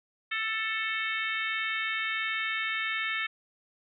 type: harmonic tone with a mistuned harmonic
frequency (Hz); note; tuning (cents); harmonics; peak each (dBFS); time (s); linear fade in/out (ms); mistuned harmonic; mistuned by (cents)
441.4; A4; +5; 3 / 4 / 5 / 6 / 7 / 8; -37 / -33 / -33 / -38 / -40 / -40; 0.31-3.27; 10; 8; +69
effects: none